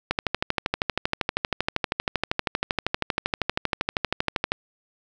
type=click train; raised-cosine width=0.3 ms; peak=-6 dBFS; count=57; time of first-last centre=0.11-4.519 s; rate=12.7 Hz; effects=none